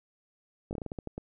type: slowing click train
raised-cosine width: 2 ms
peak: -23 dBFS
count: 10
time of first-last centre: 0.71-1.18 s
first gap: 19 ms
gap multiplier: 1.24
effects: none